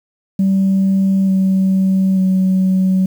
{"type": "tone with pitch steps", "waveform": "sine", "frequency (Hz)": [193, 190.45, 187.94], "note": ["G3", "G3", "F#3"], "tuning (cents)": [-27, -50, 27], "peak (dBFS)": -9, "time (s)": [0.39, 3.06], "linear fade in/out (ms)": 5, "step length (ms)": 890, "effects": ["tanh soft clip ceiling -8 dBFS", "7-bit"]}